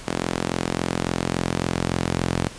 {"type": "tone with high-pass filter sweep", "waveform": "sawtooth", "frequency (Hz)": 43.57, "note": "F1", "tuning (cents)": -3, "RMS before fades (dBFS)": -25, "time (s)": [0.07, 2.48], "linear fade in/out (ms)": 10, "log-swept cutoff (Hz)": [230, 130], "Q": 0.87, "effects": ["pink hiss -40 dBFS RMS until 2.58 s", "resampled to 22050 Hz"]}